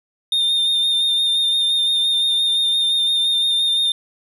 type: tone with vibrato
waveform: triangle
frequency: 3640 Hz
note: A#7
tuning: 42 cents flat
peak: -14 dBFS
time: 0.32-3.92 s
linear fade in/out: 2 ms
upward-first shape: sine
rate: 5.8 Hz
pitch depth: 23 cents each way
effects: none